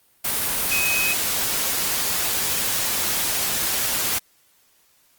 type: tone in noise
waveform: sine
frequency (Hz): 2531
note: D#7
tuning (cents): +29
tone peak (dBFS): -21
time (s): 0.71-1.14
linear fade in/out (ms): 10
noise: white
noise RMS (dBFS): -23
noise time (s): 0.24-4.19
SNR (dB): -1
effects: white hiss -60 dBFS RMS until 5.18 s + Opus 32 kbps